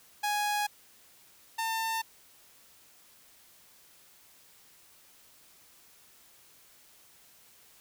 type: tone pair in turn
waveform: sawtooth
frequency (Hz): 830.6 / 899.6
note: G#5 / A5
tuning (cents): 0 / +38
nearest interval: minor second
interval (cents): 138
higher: second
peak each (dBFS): -24 / -26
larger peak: first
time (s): 0.23-0.67 / 1.58-2.02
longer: neither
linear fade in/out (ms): 10
effects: white hiss -59 dBFS RMS until 7.8 s